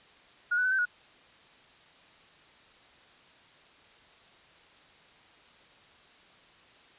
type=tone with pitch steps; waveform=sine; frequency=1439 / 1489 / 1513 / 1547 / 1456 Hz; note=F#6 / F#6 / F#6 / G6 / F#6; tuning=-49 / +11 / +38 / -23 / -28 cents; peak=-24 dBFS; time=0.51-0.855 s; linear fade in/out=10 ms; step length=69 ms; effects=white hiss -57 dBFS RMS until 6.98 s + resampled to 8000 Hz